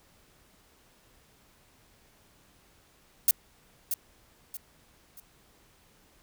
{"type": "noise with echo", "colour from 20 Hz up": "violet", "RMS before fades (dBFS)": -20, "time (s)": [3.28, 3.31], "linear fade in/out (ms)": 2, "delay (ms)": 630, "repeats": 3, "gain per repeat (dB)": -9, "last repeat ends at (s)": 5.2, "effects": ["pink hiss -62 dBFS RMS until 6.22 s"]}